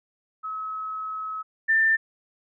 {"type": "tone pair in turn", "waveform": "sine", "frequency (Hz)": [1285, 1786.7], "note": ["E6", "A6"], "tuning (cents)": [-45, 26], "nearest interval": "tritone", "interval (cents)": 571, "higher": "second", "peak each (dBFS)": [-29, -17], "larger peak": "second", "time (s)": [[0.43, 1.43], [1.68, 1.97]], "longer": "first", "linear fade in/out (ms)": 20, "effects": []}